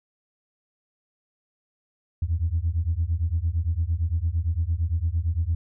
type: beating tone pair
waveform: sine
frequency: 79 / 87.8 Hz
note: D#2 / F2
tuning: +27 / +10 cents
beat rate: 8.8 Hz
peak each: -24 dBFS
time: 2.22-5.55 s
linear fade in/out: 5 ms
effects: tanh soft clip ceiling -15 dBFS